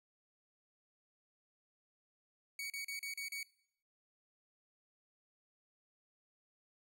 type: tone bursts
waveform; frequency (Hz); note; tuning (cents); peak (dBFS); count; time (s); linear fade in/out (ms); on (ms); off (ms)
sawtooth; 2247; C#7; +23; -37; 6; 2.59-3.43; 2; 110; 36
effects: noise-tail reverb RT60 0.7 s tail -22 dB re dry